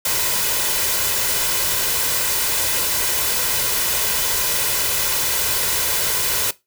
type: noise with comb filter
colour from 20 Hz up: white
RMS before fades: -20 dBFS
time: 0.05-6.51 s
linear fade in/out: 5 ms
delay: 2 ms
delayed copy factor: +0.5
effects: noise-tail reverb RT60 0.2 s tail -18 dB re dry